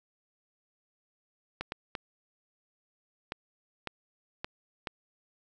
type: clicks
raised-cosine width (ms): 0.3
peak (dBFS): -18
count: 7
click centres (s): 1.61 / 1.721 / 1.952 / 3.321 / 3.873 / 4.445 / 4.872
effects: none